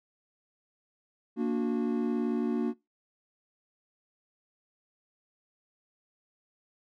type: chord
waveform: triangle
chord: Bb augmented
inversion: none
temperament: just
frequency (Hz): 233.1 / 291.4 / 364.2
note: Bb3 / D4 / F#4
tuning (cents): 0 / -13 / -27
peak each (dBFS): -27 / -30 / -31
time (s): 1.36-2.74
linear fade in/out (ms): 50
effects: noise-tail reverb RT60 0.2 s tail -21 dB re dry